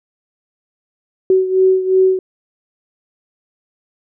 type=beating tone pair; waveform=sine; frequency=375.6 / 378.4 Hz; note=F#4 / F#4; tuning=+26 / +39 cents; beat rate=2.8 Hz; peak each=-11 / -16 dBFS; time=1.3-2.19 s; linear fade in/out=2 ms; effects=none